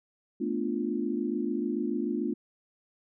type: chord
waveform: sine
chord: B half-diminished seventh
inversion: third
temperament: equal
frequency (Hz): 220 / 246.9 / 293.7 / 349.2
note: A3 / B3 / D4 / F4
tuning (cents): 0 / 0 / 0 / 0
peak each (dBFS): -33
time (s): 0.4-2.34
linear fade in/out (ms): 10
effects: none